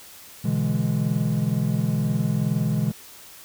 triangle chord, E dominant seventh, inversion second, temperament equal with one note detuned, 123.47 / 145.57 / 164.81 / 207.7 Hz, B2 / D3 / E3 / G#3, 0 / -15 / 0 / 0 cents, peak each -24 dBFS, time 0.44-2.92 s, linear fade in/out 10 ms, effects white hiss -45 dBFS RMS until 3.44 s

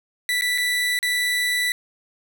30% pulse tone with dropouts, 1973 Hz, B6, 2 cents flat, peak -17 dBFS, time 0.29-1.72 s, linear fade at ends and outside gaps 1 ms, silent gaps 0.411-0.42 / 0.578-0.582 / 0.99-1.028 s, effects none

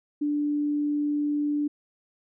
sine tone, 293.7 Hz, D4, in tune, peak -23 dBFS, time 0.21-1.68 s, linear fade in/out 10 ms, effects none

